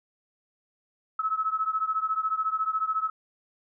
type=beating tone pair; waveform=sine; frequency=1290 / 1304 Hz; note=E6 / E6; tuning=-38 / -19 cents; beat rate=14 Hz; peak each=-27 / -29 dBFS; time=1.19-3.1 s; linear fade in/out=5 ms; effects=none